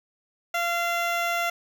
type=tone with notch filter; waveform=15% pulse; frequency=688 Hz; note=F5; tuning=26 cents flat; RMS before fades=-26 dBFS; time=0.54-1.5 s; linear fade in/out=5 ms; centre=8800 Hz; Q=1.1; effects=none